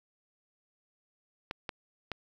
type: clicks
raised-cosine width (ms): 0.3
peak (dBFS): -19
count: 3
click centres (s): 1.511 / 1.692 / 2.117
effects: 9-bit